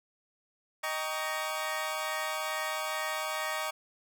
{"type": "chord", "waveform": "20% pulse", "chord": "Eb dominant seventh", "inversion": "none", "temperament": "equal with one note detuned", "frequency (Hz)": [622.3, 784, 932.3, 1126.8], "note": ["Eb5", "G5", "Bb5", "Db6"], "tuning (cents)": [0, 0, 0, 28], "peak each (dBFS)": [-31, -35, -34, -32], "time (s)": [0.83, 3.71], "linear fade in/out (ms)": 10, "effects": []}